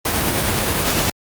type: noise with tremolo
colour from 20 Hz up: pink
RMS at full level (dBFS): -17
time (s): 0.05-1.1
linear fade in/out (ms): 5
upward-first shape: triangle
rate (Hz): 9.8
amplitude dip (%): 30
effects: high-pass 60 Hz 12 dB/octave + Opus 32 kbps